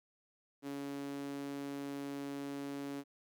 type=tone with high-pass filter; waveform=sawtooth; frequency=140.6 Hz; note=C#3; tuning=25 cents sharp; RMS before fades=-42 dBFS; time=0.62-3.04 s; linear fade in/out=50 ms; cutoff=290 Hz; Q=3; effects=none